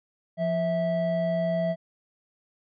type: tone pair together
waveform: triangle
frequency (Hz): 173.12 / 654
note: F3 / E5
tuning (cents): -15 / -14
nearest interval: octave + major seventh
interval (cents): 2301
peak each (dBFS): -26 / -23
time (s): 0.37-1.76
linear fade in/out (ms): 50
effects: resampled to 11025 Hz